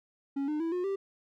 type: tone with pitch steps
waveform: triangle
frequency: 277.2 / 302.3 / 329.6 / 359.5 / 392 Hz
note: C#4 / D#4 / E4 / F#4 / G4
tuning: 0 / -50 / 0 / -50 / 0 cents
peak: -27 dBFS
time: 0.36-0.96 s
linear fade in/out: 10 ms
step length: 120 ms
effects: none

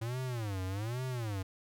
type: tone with vibrato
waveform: square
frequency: 109.8 Hz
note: A2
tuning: 3 cents flat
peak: -35 dBFS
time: 0.01-1.43 s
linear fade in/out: 10 ms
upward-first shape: sine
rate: 1.2 Hz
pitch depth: 290 cents each way
effects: none

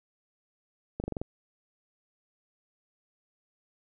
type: slowing click train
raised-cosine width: 2 ms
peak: -19 dBFS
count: 6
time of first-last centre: 1-1.215 s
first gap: 39 ms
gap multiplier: 1.05
effects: none

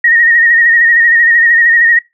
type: tone with vibrato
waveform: sine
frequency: 1866 Hz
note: A#6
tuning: 1 cent sharp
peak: -5 dBFS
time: 0.04-1.99 s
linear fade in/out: 5 ms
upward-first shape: sine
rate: 13 Hz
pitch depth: 46 cents each way
effects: noise-tail reverb RT60 0.2 s tail -21 dB re dry

